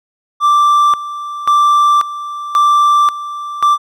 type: tone with tremolo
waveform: triangle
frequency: 1174.7 Hz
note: D6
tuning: in tune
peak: -5 dBFS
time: 0.4-3.78 s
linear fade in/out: 50 ms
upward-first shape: square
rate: 0.93 Hz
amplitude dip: 80%
effects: none